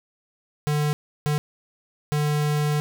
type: tone bursts at uneven times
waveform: square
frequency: 148.9 Hz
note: D3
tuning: 24 cents sharp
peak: -21 dBFS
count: 3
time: 0.67-0.93 / 1.26-1.38 / 2.12-2.8 s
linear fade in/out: 0 ms
effects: none